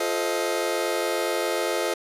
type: chord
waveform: sawtooth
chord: F dominant seventh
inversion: none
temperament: just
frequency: 349.2 / 436.5 / 523.8 / 628.6 Hz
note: F4 / A4 / C5 / Eb5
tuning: 0 / -14 / +2 / +18 cents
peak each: -25 dBFS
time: 0-1.94 s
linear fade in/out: 5 ms
effects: resampled to 32000 Hz